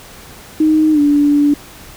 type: tone with pitch glide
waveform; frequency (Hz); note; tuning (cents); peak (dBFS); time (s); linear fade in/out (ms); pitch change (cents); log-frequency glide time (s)
sine; 311.1 to 290.3; D#4 to D4; 0 to -20; -8; 0.6-1.54; 5; -120; 0.92-1
effects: pink hiss -37 dBFS RMS until 1.96 s